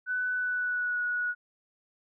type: tone with pitch glide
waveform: sine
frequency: 1497 to 1462 Hz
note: F#6 to F#6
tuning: +20 to -21 cents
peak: -27 dBFS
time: 0.06-1.35 s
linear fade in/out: 50 ms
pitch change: -41 cents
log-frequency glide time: 0.33-1.01 s
effects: none